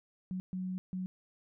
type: tone bursts at uneven times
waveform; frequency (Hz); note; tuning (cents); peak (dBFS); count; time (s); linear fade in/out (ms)
sine; 185; F#3; 0; -34; 3; 0.31-0.4 / 0.53-0.78 / 0.93-1.06; 0
effects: none